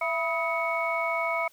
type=tone cluster; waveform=sine; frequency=667 / 983 / 1269 / 2221 Hz; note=E5 / B5 / D#6 / C#7; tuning=+20 / -8 / +34 / +3 cents; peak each=-29 / -32 / -32 / -29 dBFS; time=0.01-1.48 s; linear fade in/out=5 ms; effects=tanh soft clip ceiling -15 dBFS + white hiss -60 dBFS RMS until 1.52 s